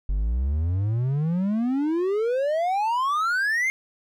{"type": "exponential sweep", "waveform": "triangle", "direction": "up", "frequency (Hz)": [45.95, 2150], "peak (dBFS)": -19, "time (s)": [0.09, 3.7], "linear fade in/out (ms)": 0, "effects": []}